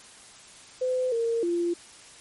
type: tone with pitch steps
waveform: sine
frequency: 509 / 461.5 / 344.8 Hz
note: C5 / A#4 / F4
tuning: -48 / -17 / -22 cents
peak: -23 dBFS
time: 0.81-1.74 s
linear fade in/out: 10 ms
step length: 310 ms
effects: white hiss -49 dBFS RMS until 2.2 s + MP3 48 kbps

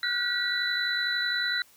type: tone cluster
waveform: sine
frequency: 1433 / 1484 / 1557 / 1939 / 3980 Hz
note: F6 / F#6 / G6 / B6 / B7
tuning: +44 / +5 / -12 / -32 / +13 cents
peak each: -33 / -33 / -37 / -31 / -29 dBFS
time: 0.03-1.62 s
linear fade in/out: 2 ms
effects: white hiss -58 dBFS RMS until 1.76 s

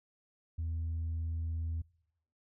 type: tone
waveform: sine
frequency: 81.7 Hz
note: E2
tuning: 15 cents flat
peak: -31 dBFS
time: 0.58-1.82 s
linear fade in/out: 10 ms
effects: noise-tail reverb RT60 0.8 s tail -25 dB re dry + tanh soft clip ceiling -31 dBFS

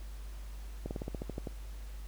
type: slowing click train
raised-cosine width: 2 ms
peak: -24 dBFS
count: 10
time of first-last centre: 0.86-1.472 s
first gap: 49 ms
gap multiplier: 1.08
effects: added 50 Hz sine -41 dBFS peak until 2.07 s + pink hiss -57 dBFS RMS until 2.07 s

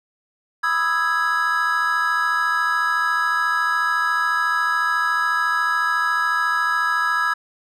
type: chord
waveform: triangle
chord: E major seventh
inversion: second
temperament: equal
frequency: 987.8 / 1244.5 / 1318.5 / 1661.2 Hz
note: B5 / D#6 / E6 / G#6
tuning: 0 / 0 / 0 / 0 cents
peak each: -25 / -24 / -21 / -19 dBFS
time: 0.63-7.34 s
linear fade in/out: 10 ms
effects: none

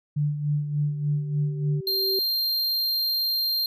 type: tone with tremolo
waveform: sine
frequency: 147.5 Hz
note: D3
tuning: 8 cents sharp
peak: -20 dBFS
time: 0.16-1.81 s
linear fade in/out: 10 ms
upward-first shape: sine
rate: 3.4 Hz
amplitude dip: 60%
type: tone with exponential growth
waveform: sine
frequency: 384.9 Hz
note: G4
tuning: 32 cents flat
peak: -25 dBFS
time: 0.53-2.19 s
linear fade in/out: 2 ms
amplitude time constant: 360 ms
type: tone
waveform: square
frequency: 4186 Hz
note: C8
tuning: in tune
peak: -23 dBFS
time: 1.87-3.66 s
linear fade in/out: 2 ms
effects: none

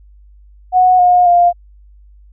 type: tone with pitch steps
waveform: sine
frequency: 735 / 717.4 / 700.2 Hz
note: F#5 / F5 / F5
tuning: -12 / +46 / +4 cents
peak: -6 dBFS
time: 0.72-1.53 s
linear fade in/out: 50 ms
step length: 270 ms
effects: added 50 Hz sine -40 dBFS peak until 2.32 s

